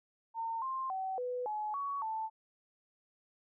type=tone with pitch steps; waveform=sine; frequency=909 / 1054 / 761 / 496.4 / 849 / 1122 / 882 Hz; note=A#5 / C6 / F#5 / B4 / G#5 / C#6 / A5; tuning=-44 / +12 / +48 / +9 / +38 / +21 / +4 cents; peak=-34 dBFS; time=0.34-2.3 s; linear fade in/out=50 ms; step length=280 ms; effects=none